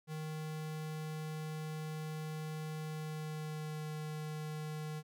square tone with pitch glide, 155.56 to 153.68 Hz, D#3 to D#3, 0 to -21 cents, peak -40 dBFS, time 0.07-5.03 s, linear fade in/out 50 ms, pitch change -21 cents, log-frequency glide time 2.8-3.85 s, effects none

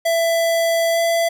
square tone with pitch glide, 666 to 671 Hz, E5 to E5, +18 to +31 cents, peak -16 dBFS, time 0.05-1.29 s, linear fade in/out 10 ms, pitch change +13 cents, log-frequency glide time 0.92-0.99 s, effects none

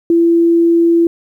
sine tone, 336.9 Hz, E4, 38 cents sharp, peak -7 dBFS, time 0.1-1.07 s, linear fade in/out 2 ms, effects 8-bit

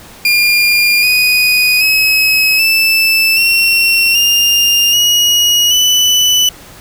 30% pulse tone with pitch steps, 2409 / 2484 / 2561 / 2641 / 2723 / 2807 / 2895 / 2985 Hz, D7 / D#7 / D#7 / E7 / F7 / F7 / F#7 / F#7, +43 / -3 / +49 / +3 / -44 / +8 / -38 / +15 cents, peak -5 dBFS, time 0.25-6.49 s, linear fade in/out 2 ms, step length 780 ms, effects pink hiss -36 dBFS RMS until 6.8 s

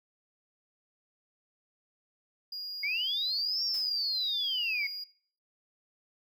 triangle tone, 4854 Hz, D#8, 44 cents flat, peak -35 dBFS, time 2.52-5.04 s, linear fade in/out 5 ms
sine linear two-way sweep, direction up then down, 2161 to 5580 to 2161 Hz, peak -29 dBFS, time 2.83-4.87 s, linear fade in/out 5 ms, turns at 3.64 s
white noise with exponential decay, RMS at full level -46 dBFS, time 3.74-4.03 s, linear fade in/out 2 ms, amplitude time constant 62 ms
effects noise-tail reverb RT60 0.5 s tail -21 dB re dry

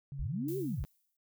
sine tone with vibrato, 138.59 Hz, C#3, in tune, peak -39 dBFS, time 0.12-0.85 s, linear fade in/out 0 ms, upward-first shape sine, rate 12 Hz, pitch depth 13 cents each way
sine linear two-way sweep, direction up then down, 30.67 to 403.7 to 30.67 Hz, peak -33 dBFS, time 0.19-0.84 s, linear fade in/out 0 ms, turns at 0.58 s
violet noise with exponential decay, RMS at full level -45 dBFS, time 0.48-1.17 s, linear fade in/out 5 ms, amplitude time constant 150 ms
effects none

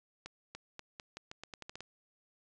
accelerating click train, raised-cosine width 0.2 ms, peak -27 dBFS, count 12, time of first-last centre 0.26-1.806 s, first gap 290 ms, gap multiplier 0.84, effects resampled to 22050 Hz

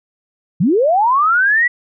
sine linear sweep, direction up, 140.7 to 1975.5 Hz, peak -10 dBFS, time 0.6-1.68 s, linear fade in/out 10 ms, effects none

